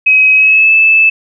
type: tone with pitch glide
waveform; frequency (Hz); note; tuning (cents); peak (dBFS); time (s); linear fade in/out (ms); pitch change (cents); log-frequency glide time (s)
sine; 2541 to 2623; D#7 to E7; +36 to -9; -4; 0.06-1.1; 10; +55; 0.34-0.73
effects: none